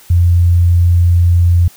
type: tone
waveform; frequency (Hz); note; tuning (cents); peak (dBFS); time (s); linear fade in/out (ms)
sine; 86.9; F2; -8; -6; 0.1-1.68; 5
effects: white hiss -42 dBFS RMS until 1.76 s